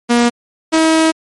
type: tone pair in turn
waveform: sawtooth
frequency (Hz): 238.5 / 320.5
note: A#3 / E4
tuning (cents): +40 / -49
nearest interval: perfect fourth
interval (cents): 511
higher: second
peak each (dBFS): -5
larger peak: neither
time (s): 0.09-0.3 / 0.72-1.12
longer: second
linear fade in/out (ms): 20
effects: MP3 48 kbps